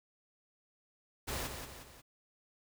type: noise with echo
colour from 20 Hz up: pink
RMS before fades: -38 dBFS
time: 1.27-1.48 s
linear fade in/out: 20 ms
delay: 180 ms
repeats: 3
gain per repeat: -6 dB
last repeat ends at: 2.02 s
effects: none